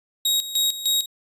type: tone with tremolo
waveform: sawtooth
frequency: 3788 Hz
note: A#7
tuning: 27 cents sharp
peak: -15 dBFS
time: 0.25-1.06 s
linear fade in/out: 5 ms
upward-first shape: square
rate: 3.3 Hz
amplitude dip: 75%
effects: resampled to 32000 Hz